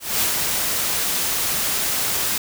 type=noise with ADSR envelope; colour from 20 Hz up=white; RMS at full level=-19 dBFS; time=0-2.38 s; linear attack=210 ms; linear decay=93 ms; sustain=-3 dB; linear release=4 ms; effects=none